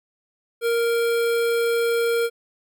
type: tone with notch filter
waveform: square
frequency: 466.2 Hz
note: A#4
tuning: in tune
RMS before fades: -21 dBFS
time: 0.61-2.3 s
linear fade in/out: 50 ms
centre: 6100 Hz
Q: 1.7
effects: none